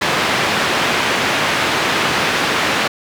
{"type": "band-pass noise", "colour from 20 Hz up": "white", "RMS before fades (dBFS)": -17, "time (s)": [0.01, 2.88], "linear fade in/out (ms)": 10, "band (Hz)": [120, 2500], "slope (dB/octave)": 12, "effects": []}